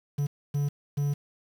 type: tone bursts at uneven times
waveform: triangle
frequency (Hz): 143.7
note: D3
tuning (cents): -37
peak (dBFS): -22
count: 3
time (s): 0.18-0.27 / 0.54-0.69 / 0.97-1.14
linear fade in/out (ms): 10
effects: 8-bit